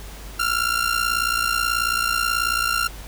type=ring-modulated tone; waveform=sawtooth; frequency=1385 Hz; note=F6; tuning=15 cents flat; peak=-13 dBFS; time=0.39-2.88 s; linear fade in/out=10 ms; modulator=29.2 Hz; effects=added 50 Hz sine -36 dBFS peak until 3.07 s + pink hiss -41 dBFS RMS until 3.07 s